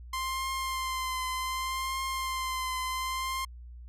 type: tone with vibrato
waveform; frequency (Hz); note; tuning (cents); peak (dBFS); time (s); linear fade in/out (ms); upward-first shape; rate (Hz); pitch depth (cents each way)
sawtooth; 1045; C6; -2; -27; 0.13-3.45; 5; triangle; 0.66; 30
effects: added 60 Hz sine -43 dBFS peak until 3.88 s + resampled to 32000 Hz